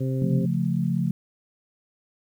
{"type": "harmonic tone", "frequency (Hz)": 131.5, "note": "C3", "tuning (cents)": 9, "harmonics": [1, 2, 3, 4], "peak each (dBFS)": [-24, -30, -34, -36], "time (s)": [0, 0.46], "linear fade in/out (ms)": 10}
{"type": "chord", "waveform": "sine", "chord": "Db augmented", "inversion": "none", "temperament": "equal", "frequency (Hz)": [138.59, 174.61, 220], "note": ["Db3", "F3", "A3"], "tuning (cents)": [0, 0, 0], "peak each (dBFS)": [-26, -24, -28], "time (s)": [0.22, 1.11], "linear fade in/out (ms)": 2}
{"effects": ["9-bit"]}